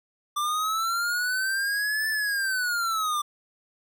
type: linear two-way sweep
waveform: square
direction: up then down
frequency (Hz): 1174.7 to 1760 to 1174.7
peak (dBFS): -25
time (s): 0.36-3.22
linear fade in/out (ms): 10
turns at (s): 2.09
effects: none